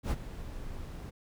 brown noise with ADSR envelope, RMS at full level -27 dBFS, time 0.03-1.11 s, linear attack 79 ms, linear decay 42 ms, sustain -14 dB, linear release 21 ms, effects none

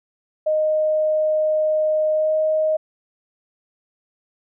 sine tone with pitch glide, 619 to 624.4 Hz, D#5 to D#5, -9 to +6 cents, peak -16 dBFS, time 0.46-2.77 s, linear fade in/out 10 ms, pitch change +15 cents, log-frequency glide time 2.13-2.35 s, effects none

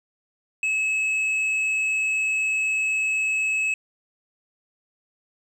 sine tone with hard clipping, 2584 Hz, E7, 35 cents flat, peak -22 dBFS, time 0.63-3.74 s, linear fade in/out 2 ms, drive 4 dB, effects none

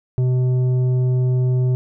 sine tone with tanh clipping, 126.8 Hz, B2, 46 cents sharp, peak -16 dBFS, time 0.18-1.75 s, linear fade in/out 0 ms, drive 8 dB, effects none

